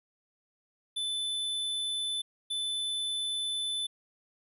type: tone bursts at uneven times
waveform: square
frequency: 3511 Hz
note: A7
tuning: 4 cents flat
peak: -31 dBFS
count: 2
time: 0.96-2.22 / 2.5-3.87 s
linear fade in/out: 10 ms
effects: resampled to 32000 Hz